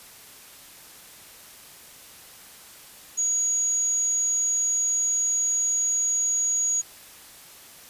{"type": "tone", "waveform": "sine", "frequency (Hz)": 6730, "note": "G#8", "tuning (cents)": 22, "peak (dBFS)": -21, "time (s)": [3.17, 6.82], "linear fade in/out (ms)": 20, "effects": ["white hiss -47 dBFS RMS until 7.89 s", "resampled to 32000 Hz"]}